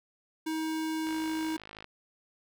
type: tone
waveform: square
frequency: 317.2 Hz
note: D#4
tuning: 33 cents sharp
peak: -31 dBFS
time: 0.46-1.57 s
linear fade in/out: 10 ms
type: click train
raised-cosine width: 0.3 ms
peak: -28 dBFS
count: 42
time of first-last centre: 1.07-1.844 s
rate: 53 Hz
effects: none